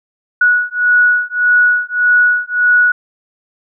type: beating tone pair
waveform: sine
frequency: 1464 / 1465.7 Hz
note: F#6 / F#6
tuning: -19 / -17 cents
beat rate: 1.7 Hz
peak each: -12 dBFS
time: 0.41-2.92 s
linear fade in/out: 5 ms
effects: none